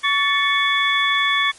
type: tone cluster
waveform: sine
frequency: 1128 / 1760 / 2216 / 3435 Hz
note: C#6 / A6 / C#7 / A7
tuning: +30 / 0 / -1 / -42 cents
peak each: -21 dBFS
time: 0.03-1.52 s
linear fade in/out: 20 ms
effects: white hiss -45 dBFS RMS until 1.58 s + MP3 48 kbps